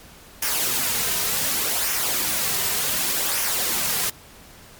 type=noise with flanger; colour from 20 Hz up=white; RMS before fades=-23 dBFS; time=0.42-4.1 s; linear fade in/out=5 ms; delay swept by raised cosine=0.24 to 3.64 ms; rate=0.67 Hz; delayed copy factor=-0.5; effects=pink hiss -46 dBFS RMS until 4.79 s + MP3 96 kbps